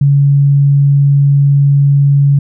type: tone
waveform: sine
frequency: 141 Hz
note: C#3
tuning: 30 cents sharp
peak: -5 dBFS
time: 0.01-2.39 s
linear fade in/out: 5 ms
effects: none